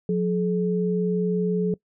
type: tone pair together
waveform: sine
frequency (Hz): 179.6 / 427.2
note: F3 / G#4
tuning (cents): +49 / +49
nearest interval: octave + minor third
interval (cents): 1500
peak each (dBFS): -22 / -24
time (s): 0.09-1.74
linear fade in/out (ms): 2
effects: noise-tail reverb RT60 0.1 s tail -22 dB re dry